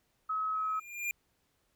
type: tone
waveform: sine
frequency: 1281 Hz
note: E6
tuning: 50 cents flat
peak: -30 dBFS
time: 0.29-0.8 s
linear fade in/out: 10 ms
type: tone with exponential growth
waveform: square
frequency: 2403 Hz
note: D7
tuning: 39 cents sharp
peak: -30 dBFS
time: 0.55-1.11 s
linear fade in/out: 1 ms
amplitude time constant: 120 ms
effects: pink hiss -75 dBFS RMS until 1.75 s